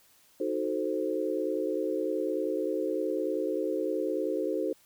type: chord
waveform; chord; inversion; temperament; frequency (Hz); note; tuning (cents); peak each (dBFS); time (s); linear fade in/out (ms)
sine; D# diminished seventh; none; equal; 311.1 / 370 / 440 / 523.3; D#4 / F#4 / A4 / C5; 0 / 0 / 0 / 0; -33; 0.4-4.73; 5
effects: white hiss -62 dBFS RMS until 4.85 s